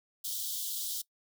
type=high-pass noise; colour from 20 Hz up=white; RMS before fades=-36 dBFS; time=0.24-1.02 s; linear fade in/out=10 ms; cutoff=3100 Hz; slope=96 dB/octave; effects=noise-tail reverb RT60 0.1 s tail -21 dB re dry